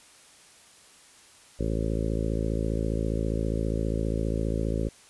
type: harmonic tone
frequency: 54.9 Hz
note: A1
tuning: 3 cents flat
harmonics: 1 / 2 / 3 / 4 / 5 / 6 / 7 / 8 / 9 / 10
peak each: -29 / -32 / -34 / -35 / -36 / -37 / -37 / -38 / -39 / -39 dBFS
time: 1.59-4.89 s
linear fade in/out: 10 ms
effects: white hiss -54 dBFS RMS until 5.09 s + resampled to 24000 Hz